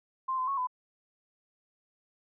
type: tone with pitch steps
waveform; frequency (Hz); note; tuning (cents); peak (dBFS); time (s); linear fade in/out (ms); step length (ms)
sine; 1048 / 1026 / 1102 / 1006; C6 / C6 / C#6 / B5; +2 / -34 / -11 / +32; -28; 0.28-0.672; 10; 98
effects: none